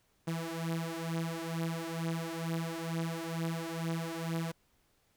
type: beating tone pair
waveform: sawtooth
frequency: 163.9 / 166.1 Hz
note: E3 / E3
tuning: -10 / +13 cents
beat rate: 2.2 Hz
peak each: -33 / -33 dBFS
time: 0.27-4.52 s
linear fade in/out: 10 ms
effects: pink hiss -72 dBFS RMS until 5.16 s